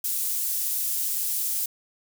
pink high-pass noise, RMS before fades -27 dBFS, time 0.04-1.66 s, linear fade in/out 5 ms, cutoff 11000 Hz, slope 12 dB/octave, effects none

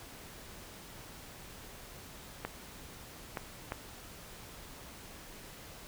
clicks, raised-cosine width 0.5 ms, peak -20 dBFS, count 3, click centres 2.45 / 3.372 / 3.721 s, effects pink hiss -50 dBFS RMS until 5.87 s

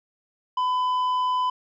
sine tone with tanh clipping, 1005 Hz, B5, 30 cents sharp, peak -22 dBFS, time 0.57-1.5 s, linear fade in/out 5 ms, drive 6 dB, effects none

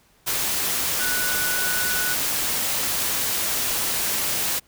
sine tone in noise, 1479 Hz, F#6, 1 cent flat, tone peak -26 dBFS, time 0.99-2.15 s, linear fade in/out 20 ms, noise white, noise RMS -24 dBFS, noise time 0.26-4.6 s, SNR -5 dB, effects pink hiss -59 dBFS RMS until 4.67 s

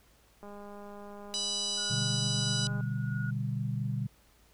click train, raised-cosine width 1 ms, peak -34 dBFS, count 486, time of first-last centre 0.43-2.807 s, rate 204 Hz
harmonic tone, 987.8 Hz, B5, in tune, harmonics 3 / 4 / 5 / 6 / 7 / 8 / 9 / 10, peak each -38 / -35 / -36 / -39 / -49 / -43 / -46 / -49 dBFS, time 1.34-2.67 s, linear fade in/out 0 ms
sine tone with tremolo, 1446 Hz, F#6, 40 cents flat, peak -39 dBFS, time 1.77-3.31 s, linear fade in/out 10 ms, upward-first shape sine, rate 1.5 Hz, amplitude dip 65%
sine chord, G major, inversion first, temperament just, 122.5 / 147 / 196 Hz, B2 / D3 / G3, -14 / +2 / 0 cents, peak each -32 / -35 / -37 dBFS, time 1.9-4.07 s, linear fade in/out 10 ms
effects added 55 Hz sine -64 dBFS peak until 4.53 s + pink hiss -64 dBFS RMS until 4.53 s

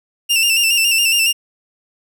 sawtooth tone with vibrato, 2735 Hz, F7, 37 cents flat, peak -9 dBFS, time 0.29-1.33 s, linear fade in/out 20 ms, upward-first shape square, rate 7.2 Hz, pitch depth 45 cents each way, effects none

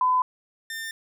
sine / sawtooth tone pair in turn, 1010 / 1799.6 Hz, B5 / A6, +39 / +39 cents, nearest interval minor seventh, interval 1000 cents, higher second, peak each -18 / -28 dBFS, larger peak first, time 0.01-0.22 / 0.7-0.91 s, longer neither, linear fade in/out 2 ms, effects none

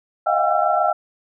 sine tone cluster, 624 / 699 / 726 / 798 / 1346 Hz, D#5 / F5 / F#5 / G5 / E6, +5 / +1 / -33 / +31 / +36 cents, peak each -22 dBFS, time 0.26-0.93 s, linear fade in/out 10 ms, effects none

